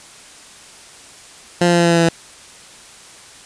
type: tone with pitch steps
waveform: 15% pulse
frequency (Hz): 174.8 / 173.59 / 172.39 / 171.2 / 170.02 / 168.85 / 167.68 / 166.52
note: F3 / F3 / F3 / F3 / F3 / E3 / E3 / E3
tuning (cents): +2 / -10 / -22 / -34 / -46 / +42 / +30 / +18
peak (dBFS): -5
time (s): 1.61-2.09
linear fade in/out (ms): 5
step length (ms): 60
effects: white hiss -41 dBFS RMS until 3.45 s + resampled to 22050 Hz